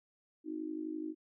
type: tone with amplitude modulation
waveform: sine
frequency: 313 Hz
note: D#4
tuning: 10 cents sharp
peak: -33 dBFS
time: 0.44-1.15 s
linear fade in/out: 50 ms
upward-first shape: sine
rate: 51.8 Hz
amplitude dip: 85%
effects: none